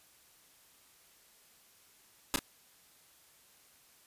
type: noise with echo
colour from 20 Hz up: pink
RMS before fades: -29 dBFS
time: 2.34-2.36 s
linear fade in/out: 0 ms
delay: 31 ms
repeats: 1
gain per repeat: -8 dB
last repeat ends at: 2.391 s
effects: white hiss -63 dBFS RMS until 4.06 s + resampled to 32000 Hz